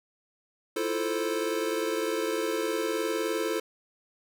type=chord; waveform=square; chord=F major seventh; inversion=third; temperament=equal; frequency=329.6 / 349.2 / 440 / 523.3 Hz; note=E4 / F4 / A4 / C5; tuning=0 / 0 / 0 / 0 cents; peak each=-34 / -36 / -31 / -35 dBFS; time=0.76-3.6 s; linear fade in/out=5 ms; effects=none